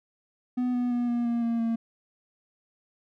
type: tone with pitch steps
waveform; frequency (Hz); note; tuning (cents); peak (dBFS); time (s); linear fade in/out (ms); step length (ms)
triangle; 248.8 / 245.4 / 242 / 238.7 / 235.4 / 232.1 / 228.9; B3 / B3 / B3 / A#3 / A#3 / A#3 / A#3; +13 / -11 / -35 / +41 / +17 / -7 / -31; -22; 0.57-1.76; 10; 170
effects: none